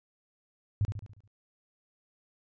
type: tone with echo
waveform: sine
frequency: 103.2 Hz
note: G#2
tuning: 10 cents flat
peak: -23 dBFS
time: 0.81-0.85 s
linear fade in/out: 0 ms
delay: 71 ms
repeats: 6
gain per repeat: -6 dB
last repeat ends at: 1.276 s
effects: resampled to 16000 Hz